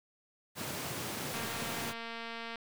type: high-pass noise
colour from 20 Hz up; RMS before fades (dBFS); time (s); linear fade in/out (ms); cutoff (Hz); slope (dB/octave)
pink; -39; 0.55-1.94; 50; 100; 24
type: click train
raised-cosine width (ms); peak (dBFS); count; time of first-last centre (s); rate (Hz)
0.3; -26; 281; 1.34-2.557; 230
effects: none